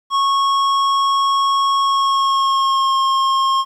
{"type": "tone with pitch glide", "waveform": "square", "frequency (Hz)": [1100, 1073.6], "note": ["C#6", "C6"], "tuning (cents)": [-14, 44], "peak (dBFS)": -14, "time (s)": [0.1, 3.65], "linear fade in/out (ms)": 50, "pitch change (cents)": -42, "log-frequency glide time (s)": [1.79, 2.96], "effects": ["low-pass 5000 Hz 12 dB/octave", "9-bit"]}